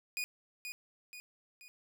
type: tone with echo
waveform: sawtooth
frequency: 2464 Hz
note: D#7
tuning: 17 cents flat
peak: -31 dBFS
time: 0.17-0.24 s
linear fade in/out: 0 ms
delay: 480 ms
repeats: 3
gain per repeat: -6 dB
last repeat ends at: 1.68 s
effects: none